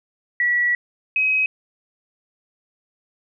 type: tone pair in turn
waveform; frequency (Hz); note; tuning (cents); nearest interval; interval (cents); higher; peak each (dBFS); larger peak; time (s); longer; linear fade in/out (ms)
sine; 1939 / 2538; B6 / D#7; -32 / +34; perfect fourth; 466; second; -16; neither; 0.4-0.75 / 1.16-1.46; first; 2
effects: none